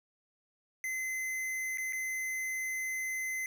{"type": "tone with dropouts", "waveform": "square", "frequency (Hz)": 2051, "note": "C7", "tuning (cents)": -35, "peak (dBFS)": -34, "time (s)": [0.84, 3.46], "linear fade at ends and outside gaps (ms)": 1, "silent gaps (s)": [[1.774, 1.782], [1.925, 1.931]], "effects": []}